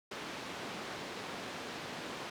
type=band-pass noise; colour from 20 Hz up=pink; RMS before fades=-43 dBFS; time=0.11-2.3 s; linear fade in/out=5 ms; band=210 to 4400 Hz; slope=12 dB/octave; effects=none